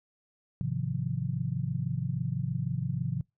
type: chord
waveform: sine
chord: F minor seventh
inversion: first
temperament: just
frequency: 104.77 / 130.96 / 157.15 / 174.61 Hz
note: Ab2 / C3 / Eb3 / F3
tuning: +16 / +2 / +18 / 0 cents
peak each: -37 / -31 / -36 / -35 dBFS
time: 0.61-3.21 s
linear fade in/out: 0 ms
effects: noise-tail reverb RT60 0.2 s tail -25 dB re dry